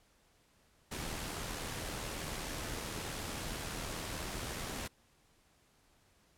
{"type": "noise with amplitude modulation", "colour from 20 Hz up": "pink", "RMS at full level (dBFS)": -39, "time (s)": [0.91, 4.88], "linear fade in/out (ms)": 10, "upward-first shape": "sine", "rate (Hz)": 79, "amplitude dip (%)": 35, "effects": ["pink hiss -69 dBFS RMS until 6.37 s", "low-pass 12000 Hz 12 dB/octave"]}